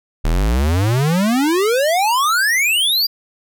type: exponential sweep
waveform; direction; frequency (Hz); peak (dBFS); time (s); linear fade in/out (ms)
square; up; 36.5 to 4870; -14; 0.24-3.07; 10
effects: none